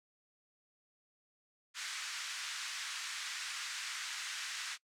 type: band-pass noise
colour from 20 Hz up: pink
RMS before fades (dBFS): -42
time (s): 1.74-4.78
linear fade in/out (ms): 50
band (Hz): 1400 to 7900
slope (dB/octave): 24
effects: noise-tail reverb RT60 0.1 s tail -22 dB re dry